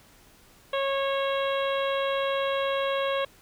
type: harmonic tone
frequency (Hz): 548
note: C#5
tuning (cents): -20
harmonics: 1 / 2 / 3 / 4 / 5 / 6 / 7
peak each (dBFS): -26 / -31 / -36 / -39 / -38 / -37 / -41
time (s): 0.73-3.25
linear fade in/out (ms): 5
effects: pink hiss -56 dBFS RMS until 3.41 s